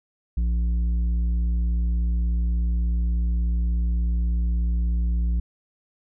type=tone with tanh clipping; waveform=triangle; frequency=58.27 Hz; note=A#1; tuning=in tune; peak=-21 dBFS; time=0.37-5.4 s; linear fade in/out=5 ms; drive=11 dB; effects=none